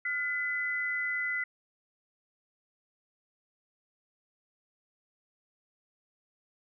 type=tone pair together; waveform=sine; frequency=1423.4 / 2013 Hz; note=F6 / B6; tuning=+33 / +33 cents; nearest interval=tritone; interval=600 cents; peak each=-36 / -30 dBFS; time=0.05-1.44 s; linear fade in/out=5 ms; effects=none